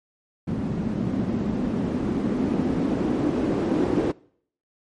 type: noise with low-pass filter sweep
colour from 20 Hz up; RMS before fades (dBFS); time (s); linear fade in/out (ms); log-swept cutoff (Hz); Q
blue; -24; 0.47-4.12; 10; 200 to 320; 2.4
effects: noise-tail reverb RT60 0.6 s tail -23 dB re dry + MP3 48 kbps